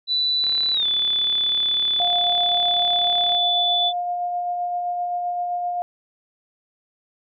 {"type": "tone with pitch glide", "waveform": "sine", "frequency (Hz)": [3975, 3480], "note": ["B7", "A7"], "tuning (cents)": [10, -20], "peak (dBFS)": -18, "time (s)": [0.07, 3.93], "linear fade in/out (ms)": 50, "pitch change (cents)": -230, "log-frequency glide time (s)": [0.73, 0.86]}
{"type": "click train", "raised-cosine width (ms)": 0.3, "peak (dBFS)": -21, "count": 106, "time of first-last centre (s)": [0.44, 3.349], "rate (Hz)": 36.1}
{"type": "tone with tremolo", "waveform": "sine", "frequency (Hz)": 708, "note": "F5", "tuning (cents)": 23, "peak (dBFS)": -21, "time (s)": [2, 5.82], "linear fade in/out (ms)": 0, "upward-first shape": "sine", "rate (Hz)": 7.7, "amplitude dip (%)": 25}
{"effects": []}